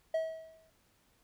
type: tone with exponential decay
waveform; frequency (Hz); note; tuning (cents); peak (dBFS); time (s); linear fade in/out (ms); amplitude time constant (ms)
triangle; 644; E5; -41; -25; 0.14-0.7; 5; 120
effects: pink hiss -70 dBFS RMS until 1.23 s